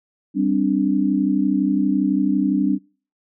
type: chord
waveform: sine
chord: G suspended fourth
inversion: none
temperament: equal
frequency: 196 / 261.6 / 293.7 Hz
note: G3 / C4 / D4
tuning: 0 / 0 / 0 cents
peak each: -21 / -21 / -19 dBFS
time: 0.34-2.79 s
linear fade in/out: 50 ms
effects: noise-tail reverb RT60 0.4 s tail -26 dB re dry